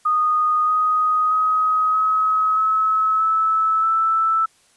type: tone with pitch steps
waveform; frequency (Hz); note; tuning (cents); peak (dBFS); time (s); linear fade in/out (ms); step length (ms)
sine; 1236 / 1249.6 / 1263.4 / 1277.4 / 1291.5 / 1305.7 / 1320.1; D#6 / D#6 / D#6 / D#6 / E6 / E6 / E6; -12 / +7 / +26 / +45 / -36 / -17 / +2; -15; 0.05-4.46; 10; 630
effects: white hiss -57 dBFS RMS until 4.76 s + resampled to 24000 Hz